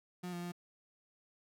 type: tone with pitch steps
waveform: 35% pulse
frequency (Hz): 179 / 174.3 / 175.3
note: F3 / F3 / F3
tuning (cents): +43 / -3 / +7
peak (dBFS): -38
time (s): 0.23-0.521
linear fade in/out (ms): 10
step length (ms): 97
effects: none